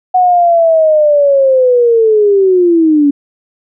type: linear sweep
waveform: sine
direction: down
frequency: 740 to 280 Hz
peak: -5 dBFS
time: 0.14-3.11 s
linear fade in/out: 10 ms
effects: none